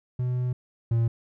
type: tone pair in turn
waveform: triangle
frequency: 125 / 115.61 Hz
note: B2 / A#2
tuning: +21 / -14 cents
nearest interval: minor second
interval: 135 cents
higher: first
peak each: -22 / -18 dBFS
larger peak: second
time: 0.19-0.53 / 0.91-1.08 s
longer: first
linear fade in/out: 5 ms
effects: none